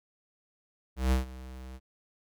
square tone with ADSR envelope, 64.4 Hz, C2, 27 cents flat, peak -22 dBFS, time 0.96-1.8 s, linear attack 160 ms, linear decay 130 ms, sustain -20 dB, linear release 46 ms, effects none

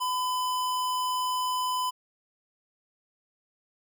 square tone, 1007 Hz, B5, 33 cents sharp, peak -27 dBFS, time 0-1.91 s, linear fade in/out 20 ms, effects none

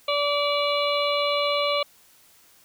harmonic tone, 578 Hz, D5, 28 cents flat, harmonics 1 / 2 / 4 / 5 / 6 / 7, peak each -24 / -27 / -30 / -31 / -32 / -32 dBFS, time 0.08-1.83 s, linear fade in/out 5 ms, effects white hiss -56 dBFS RMS until 2.64 s

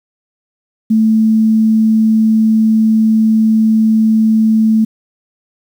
sine tone, 220 Hz, A3, in tune, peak -7 dBFS, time 0.9-4.85 s, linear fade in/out 10 ms, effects 7-bit

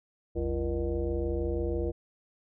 sine tone with frequency modulation, 211.1 Hz, G#3, 29 cents sharp, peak -27 dBFS, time 0.35-1.92 s, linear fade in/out 20 ms, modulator 132 Hz, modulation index 2.4, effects none

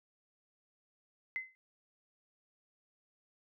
sine tone with exponential decay, 2052 Hz, C7, 34 cents flat, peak -31 dBFS, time 1.36-1.55 s, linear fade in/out 0 ms, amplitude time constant 41 ms, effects none

